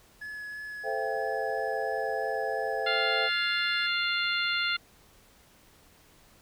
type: tone with vibrato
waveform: triangle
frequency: 1700 Hz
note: G#6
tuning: 40 cents sharp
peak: -35 dBFS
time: 0.21-3.87 s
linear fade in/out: 10 ms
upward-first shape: sine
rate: 3 Hz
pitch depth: 9 cents each way
type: chord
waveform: sine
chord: A minor seventh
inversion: none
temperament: equal with one note detuned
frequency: 440 / 523.3 / 674.3 / 784 Hz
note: A4 / C5 / E5 / G5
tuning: 0 / 0 / +39 / 0 cents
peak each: -34 dBFS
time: 0.83-3.3 s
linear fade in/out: 50 ms
type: harmonic tone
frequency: 698.5 Hz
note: F5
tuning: in tune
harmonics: 2 / 3 / 4 / 5 / 6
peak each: -30 / -32 / -33 / -34 / -35 dBFS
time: 2.86-4.77 s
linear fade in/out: 10 ms
effects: pink hiss -59 dBFS RMS until 6.41 s